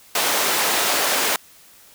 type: high-pass noise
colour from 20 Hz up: pink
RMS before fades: -20 dBFS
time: 0.15-1.36 s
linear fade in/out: 2 ms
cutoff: 520 Hz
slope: 12 dB/octave
effects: white hiss -49 dBFS RMS until 1.94 s